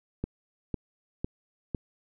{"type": "click train", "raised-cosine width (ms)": 3, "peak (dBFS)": -17, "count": 4, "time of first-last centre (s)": [0.24, 1.748], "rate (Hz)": 1.99, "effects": []}